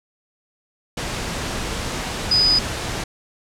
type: tone in noise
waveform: sine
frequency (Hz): 4978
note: D#8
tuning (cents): 0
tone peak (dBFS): -13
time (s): 2.31-2.59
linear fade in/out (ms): 5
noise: pink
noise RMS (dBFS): -26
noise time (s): 0.97-3.04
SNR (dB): +10
effects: low-pass 8000 Hz 12 dB/octave